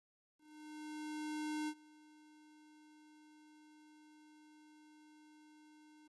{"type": "tone with ADSR envelope", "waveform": "square", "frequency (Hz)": 304.6, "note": "D#4", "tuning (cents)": -37, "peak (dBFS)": -38, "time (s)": [0.38, 6.08], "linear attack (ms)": 1300, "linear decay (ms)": 60, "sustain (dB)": -23, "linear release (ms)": 11, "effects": ["resampled to 24000 Hz", "13-bit"]}